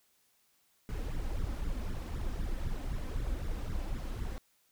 brown noise with flanger, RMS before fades -35 dBFS, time 0.89-4.38 s, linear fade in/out 0 ms, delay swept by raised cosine 0.54 to 3.94 ms, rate 3.9 Hz, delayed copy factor +0.7, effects white hiss -71 dBFS RMS until 4.71 s

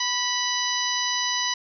harmonic tone with a mistuned harmonic, 991 Hz, B5, 6 cents sharp, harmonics 1 / 2 / 3 / 4 / 5 / 6, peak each -30 / -30 / -30 / -30 / -30 / -30 dBFS, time 0-1.54 s, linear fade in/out 5 ms, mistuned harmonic 2, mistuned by -25 cents, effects none

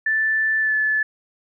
sine tone with pitch glide, 1760 to 1732.8 Hz, A6 to A6, 0 to -27 cents, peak -17 dBFS, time 0.06-1.03 s, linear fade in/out 5 ms, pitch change -27 cents, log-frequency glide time 0.6-0.74 s, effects none

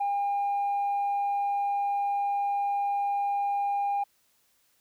sine tone, 806 Hz, G5, 48 cents sharp, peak -23 dBFS, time 0-4.04 s, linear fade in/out 10 ms, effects tanh soft clip ceiling -23 dBFS + white hiss -68 dBFS RMS until 4.8 s

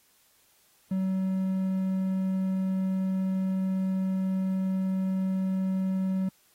triangle tone, 189.2 Hz, F#3, 39 cents sharp, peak -23 dBFS, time 0.91-6.29 s, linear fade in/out 5 ms, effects white hiss -64 dBFS RMS until 6.54 s + AAC 48 kbps

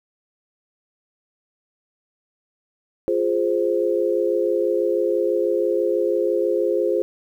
sine chord, F minor, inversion none, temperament equal, 349.2 / 415.3 / 523.3 Hz, F4 / Ab4 / C5, 0 / 0 / 0 cents, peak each -22 dBFS, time 3.08-7.02 s, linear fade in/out 0 ms, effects 9-bit

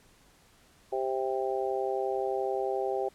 harmonic tone, 131.4 Hz, C3, 8 cents sharp, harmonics 3 / 4 / 5 / 6, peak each -31 / -34 / -36 / -34 dBFS, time 0.92-3.09 s, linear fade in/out 10 ms, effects pink hiss -61 dBFS RMS until 3.14 s + low-pass 12000 Hz 12 dB/octave

